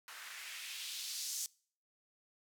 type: noise with band-pass filter sweep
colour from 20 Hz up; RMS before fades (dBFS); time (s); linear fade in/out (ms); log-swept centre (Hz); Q
blue; -44; 0.08-1.46; 0; 1300 to 6500; 1.7
effects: noise-tail reverb RT60 0.5 s tail -24 dB re dry